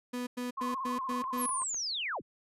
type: tone bursts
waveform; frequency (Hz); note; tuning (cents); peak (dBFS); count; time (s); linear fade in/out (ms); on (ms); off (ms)
35% pulse; 246.9; B3; 0; -32; 6; 0.13-1.465; 10; 140; 99
type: tone with vibrato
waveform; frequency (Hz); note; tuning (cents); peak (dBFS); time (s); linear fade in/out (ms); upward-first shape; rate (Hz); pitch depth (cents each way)
sine; 1055; C6; +14; -33; 0.57-1.64; 10; square; 17; 48
type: click train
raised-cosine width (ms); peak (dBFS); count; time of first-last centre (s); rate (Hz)
0.5; -34; 10; 0.61-1.745; 7.93
type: linear sweep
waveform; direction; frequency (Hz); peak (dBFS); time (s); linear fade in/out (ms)
sine; down; 11840 to 30.81; -32; 1.37-2.22; 50
effects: resampled to 32000 Hz